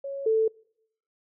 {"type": "tone pair in turn", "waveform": "sine", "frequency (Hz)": [553, 442.3], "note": ["C#5", "A4"], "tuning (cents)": [-4, 9], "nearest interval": "major third", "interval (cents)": 387, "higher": "first", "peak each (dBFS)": [-31, -19], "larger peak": "second", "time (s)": [[0.04, 0.26], [0.26, 0.48]], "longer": "neither", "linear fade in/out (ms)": 5, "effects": ["noise-tail reverb RT60 0.7 s tail -26 dB re dry"]}